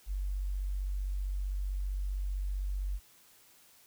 sine tone, 47.73 Hz, G1, 45 cents flat, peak -31 dBFS, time 0.06-3 s, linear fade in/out 50 ms, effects white hiss -61 dBFS RMS until 3.86 s

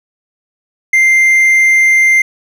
triangle tone, 2093 Hz, C7, in tune, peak -4 dBFS, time 0.93-2.22 s, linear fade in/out 5 ms, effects none

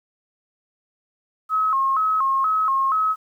sine tone with vibrato, 1174.7 Hz, D6, in tune, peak -17 dBFS, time 1.49-3.16 s, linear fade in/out 50 ms, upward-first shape square, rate 2.1 Hz, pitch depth 150 cents each way, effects 9-bit

